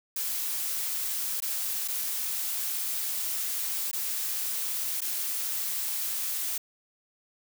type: noise with dropouts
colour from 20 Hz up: blue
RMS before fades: -31 dBFS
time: 0.16-6.58 s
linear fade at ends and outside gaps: 5 ms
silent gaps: 1.404-1.421 / 1.878-1.883 / 3.914-3.93 / 5.007-5.016 s
effects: none